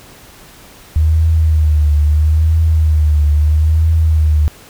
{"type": "tone with vibrato", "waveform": "sine", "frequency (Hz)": 77.3, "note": "D#2", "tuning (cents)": -11, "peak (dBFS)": -8, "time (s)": [0.96, 4.48], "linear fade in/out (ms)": 0, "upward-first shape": "triangle", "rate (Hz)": 0.76, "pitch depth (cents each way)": 83, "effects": ["pink hiss -40 dBFS RMS until 4.69 s"]}